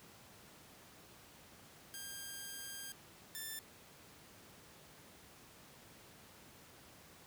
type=tone pair in turn; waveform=5% pulse; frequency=1604 / 1773 Hz; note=G6 / A6; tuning=+39 / +13 cents; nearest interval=major second; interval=174 cents; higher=second; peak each=-34 / -32 dBFS; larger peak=second; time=1.94-2.92 / 3.35-3.59 s; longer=first; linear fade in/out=0 ms; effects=pink hiss -59 dBFS RMS until 7.26 s + high-pass 80 Hz 12 dB/octave